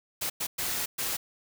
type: noise bursts at uneven times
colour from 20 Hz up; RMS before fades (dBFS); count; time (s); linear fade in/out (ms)
white; -31; 4; 0.21-0.3 / 0.4-0.47 / 0.58-0.86 / 0.98-1.17; 10
effects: none